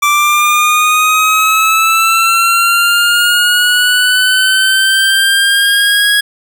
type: linear sweep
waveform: 25% pulse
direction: up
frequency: 1167 to 1661.2 Hz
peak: -4 dBFS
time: 0.02-6.21 s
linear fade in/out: 10 ms
effects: none